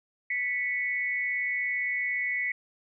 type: tone pair together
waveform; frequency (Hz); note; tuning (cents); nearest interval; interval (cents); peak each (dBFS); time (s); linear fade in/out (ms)
sine; 1975.5 / 2213; B6 / C#7; 0 / -3; major second; 197; -29 / -30; 0.3-2.52; 5
effects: none